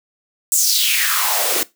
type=noise with high-pass filter sweep; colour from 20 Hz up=white; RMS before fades=-17 dBFS; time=0.52-1.63 s; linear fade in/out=0 ms; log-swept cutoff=8200 to 310 Hz; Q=3.7; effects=noise-tail reverb RT60 0.2 s tail -19 dB re dry